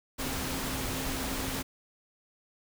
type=tone in noise; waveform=sine; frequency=263.7 Hz; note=C4; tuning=14 cents sharp; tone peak=-39 dBFS; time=0.18-1.63 s; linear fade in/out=20 ms; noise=pink; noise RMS=-34 dBFS; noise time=0.18-1.63 s; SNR=-8 dB; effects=none